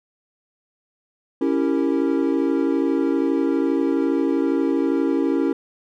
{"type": "chord", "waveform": "triangle", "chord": "C# diminished seventh", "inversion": "none", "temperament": "equal with one note detuned", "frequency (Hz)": [277.2, 329.6, 392, 462.7], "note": ["C#4", "E4", "G4", "Bb4"], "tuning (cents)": [0, 0, 0, -13], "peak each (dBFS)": [-19, -20, -24, -25], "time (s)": [1.41, 5.53], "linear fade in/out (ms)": 5, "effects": []}